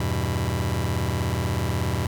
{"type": "chord", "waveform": "sawtooth", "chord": "E minor", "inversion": "none", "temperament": "just", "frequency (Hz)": [82.41, 98.89, 123.61], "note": ["E2", "G2", "B2"], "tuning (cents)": [0, 16, 2], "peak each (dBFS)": -23, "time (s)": [0, 2.07], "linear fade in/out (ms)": 5, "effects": []}